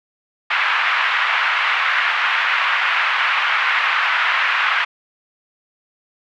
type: band-pass noise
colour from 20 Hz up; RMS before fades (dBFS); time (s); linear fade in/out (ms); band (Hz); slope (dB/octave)
pink; -18; 0.5-4.85; 10; 1100 to 2700; 24
effects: none